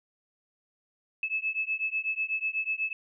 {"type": "beating tone pair", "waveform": "sine", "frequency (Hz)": [2600, 2608.1], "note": ["E7", "E7"], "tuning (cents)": [-24, -19], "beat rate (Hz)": 8.1, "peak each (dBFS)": -31, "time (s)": [1.23, 2.93], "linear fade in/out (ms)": 2, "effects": []}